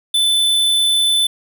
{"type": "tone", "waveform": "square", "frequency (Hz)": 3513, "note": "A7", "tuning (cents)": -3, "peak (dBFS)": -13, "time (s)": [0.14, 1.27], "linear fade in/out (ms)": 5, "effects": []}